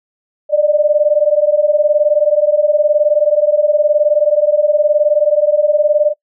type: beating tone pair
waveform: sine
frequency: 587.3 / 606.3 Hz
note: D5 / D#5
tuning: 0 / -45 cents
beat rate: 19 Hz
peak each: -12 / -12 dBFS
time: 0.49-6.14 s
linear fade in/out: 50 ms
effects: noise-tail reverb RT60 0.1 s tail -22 dB re dry